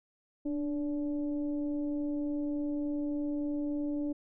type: tone with frequency modulation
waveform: sine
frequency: 293.7 Hz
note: D4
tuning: in tune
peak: -30 dBFS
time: 0.45-4.13 s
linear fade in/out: 10 ms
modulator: 282 Hz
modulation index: 0.52
effects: none